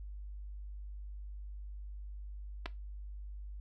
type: clicks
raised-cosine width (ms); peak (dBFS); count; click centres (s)
0.3; -23; 2; 2.658 / 2.661
effects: noise-tail reverb RT60 0.2 s tail -17 dB re dry + added 50 Hz sine -42 dBFS peak until 3.6 s